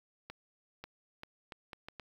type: accelerating click train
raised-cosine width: 0.3 ms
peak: -28 dBFS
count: 7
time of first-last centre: 0.3-1.997 s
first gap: 540 ms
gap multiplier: 0.73
effects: 9-bit